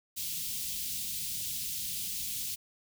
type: band-stop noise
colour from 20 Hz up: white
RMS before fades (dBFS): -36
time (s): 0.16-2.56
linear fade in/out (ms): 20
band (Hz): 210 to 2900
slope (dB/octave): 24
effects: none